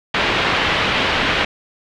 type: low-pass noise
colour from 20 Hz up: white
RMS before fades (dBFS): -18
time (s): 0.14-1.45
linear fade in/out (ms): 5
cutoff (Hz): 3200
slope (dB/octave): 24
effects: none